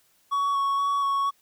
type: tone with vibrato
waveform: triangle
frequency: 1117 Hz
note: C#6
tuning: 13 cents sharp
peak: -20 dBFS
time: 0.31-1.31 s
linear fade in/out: 20 ms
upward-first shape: square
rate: 2.1 Hz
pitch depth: 11 cents each way
effects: white hiss -64 dBFS RMS until 1.41 s